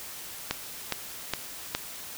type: click train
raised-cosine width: 0.2 ms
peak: -9 dBFS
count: 4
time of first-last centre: 0.51-1.75 s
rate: 2.42 Hz
effects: white hiss -41 dBFS RMS until 2.17 s